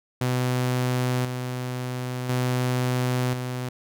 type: tone with tremolo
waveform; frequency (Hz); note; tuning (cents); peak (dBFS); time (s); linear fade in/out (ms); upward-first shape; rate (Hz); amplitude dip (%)
sawtooth; 125.9; B2; +34; -18; 0.21-3.69; 5; square; 0.48; 50
effects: none